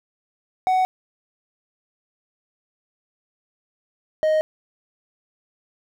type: tone pair in turn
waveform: triangle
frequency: 746 / 623 Hz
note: F#5 / D#5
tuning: +14 / +2 cents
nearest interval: minor third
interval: 312 cents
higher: first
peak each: -14 dBFS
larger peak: neither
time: 0.67-0.85 / 4.23-4.41 s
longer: neither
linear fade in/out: 0 ms
effects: none